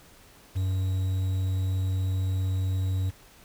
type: tone with quantisation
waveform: triangle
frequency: 94 Hz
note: F#2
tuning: 28 cents sharp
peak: -22 dBFS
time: 0.55-3.11 s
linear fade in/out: 20 ms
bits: 8
effects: pink hiss -54 dBFS RMS until 3.44 s

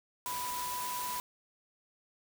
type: tone in noise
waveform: sine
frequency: 987.8 Hz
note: B5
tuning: in tune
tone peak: -36 dBFS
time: 0.26-1.2 s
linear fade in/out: 0 ms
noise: white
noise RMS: -40 dBFS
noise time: 0.26-1.2 s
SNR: +1 dB
effects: none

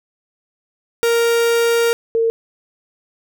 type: tone pair in turn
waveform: 45% pulse / sine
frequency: 466.2 / 455.8 Hz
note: A#4 / A#4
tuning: 0 / -39 cents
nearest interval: unison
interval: 39 cents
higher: first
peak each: -13 dBFS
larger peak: neither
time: 1.03-1.93 / 2.15-2.3 s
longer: first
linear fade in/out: 0 ms
effects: none

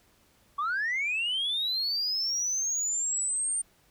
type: linear sweep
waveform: sine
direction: up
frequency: 1108.7 to 8900 Hz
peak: -25 dBFS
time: 0.58-3.62 s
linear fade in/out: 10 ms
effects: tanh soft clip ceiling -24 dBFS + pink hiss -64 dBFS RMS until 3.9 s

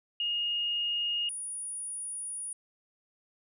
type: tone pair in turn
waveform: sine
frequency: 2854 / 9672 Hz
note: F7 / D9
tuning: +37 / +50 cents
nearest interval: octave + major sixth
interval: 2113 cents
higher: second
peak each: -28 / -35 dBFS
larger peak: first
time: 0.2-1.29 / 1.29-2.53 s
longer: second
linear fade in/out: 2 ms
effects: none

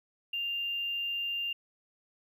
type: tone with hard clipping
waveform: triangle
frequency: 2794 Hz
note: F7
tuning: in tune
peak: -31 dBFS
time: 0.33-1.53 s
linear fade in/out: 5 ms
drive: 3 dB
effects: none

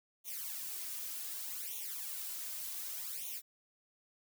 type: noise with flanger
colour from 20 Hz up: blue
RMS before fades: -42 dBFS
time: 0.24-3.42 s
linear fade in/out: 50 ms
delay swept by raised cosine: 0.31 to 3.31 ms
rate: 0.66 Hz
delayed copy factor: +0.9
effects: none

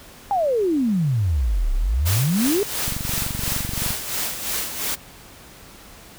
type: exponential two-way sweep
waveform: sine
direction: down then up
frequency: 830.6 to 32 to 427.9 Hz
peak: -17 dBFS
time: 0.31-2.63 s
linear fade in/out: 0 ms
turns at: 1.73 s
type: noise with tremolo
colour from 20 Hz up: white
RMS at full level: -24 dBFS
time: 2.05-4.96 s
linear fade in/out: 20 ms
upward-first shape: sine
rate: 2.9 Hz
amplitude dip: 60%
type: click train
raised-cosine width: 5 ms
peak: -16 dBFS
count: 25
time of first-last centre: 2.88-3.906 s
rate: 23.4 Hz
effects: pink hiss -44 dBFS RMS until 6.18 s

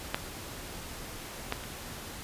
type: clicks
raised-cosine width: 0.3 ms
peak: -11 / -13 / -27 dBFS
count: 3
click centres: 0.145 / 1.524 / 1.638 s
effects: pink hiss -42 dBFS RMS until 2.23 s + resampled to 32000 Hz

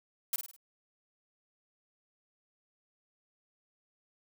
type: noise with echo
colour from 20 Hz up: blue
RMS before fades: -31 dBFS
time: 0.33-0.36 s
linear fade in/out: 2 ms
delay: 51 ms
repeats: 4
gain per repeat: -7 dB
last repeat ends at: 0.564 s
effects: none

